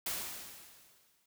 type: noise with exponential decay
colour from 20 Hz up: white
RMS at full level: -35 dBFS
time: 0.06-1.26 s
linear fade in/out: 5 ms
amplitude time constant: 260 ms
effects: none